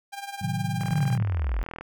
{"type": "tone with tremolo", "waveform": "sawtooth", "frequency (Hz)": 798, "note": "G5", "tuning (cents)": 31, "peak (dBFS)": -27, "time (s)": [0.12, 1.18], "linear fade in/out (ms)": 20, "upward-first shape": "triangle", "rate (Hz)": 19, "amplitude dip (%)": 80}
{"type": "chord", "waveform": "sine", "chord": "A diminished seventh", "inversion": "none", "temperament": "equal", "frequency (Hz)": [110, 130.81, 155.56, 185], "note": ["A2", "C3", "Eb3", "Gb3"], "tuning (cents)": [0, 0, 0, 0], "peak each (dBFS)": -31, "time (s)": [0.41, 1.23], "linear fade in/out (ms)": 10}
{"type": "click train", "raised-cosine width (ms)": 0.5, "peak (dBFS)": -22, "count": 42, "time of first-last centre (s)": [0.81, 1.81], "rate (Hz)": 41}
{"type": "linear sweep", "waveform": "sine", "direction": "down", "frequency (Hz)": [161, 41.01], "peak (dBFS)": -23, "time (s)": [0.91, 1.63], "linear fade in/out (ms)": 0}
{"effects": []}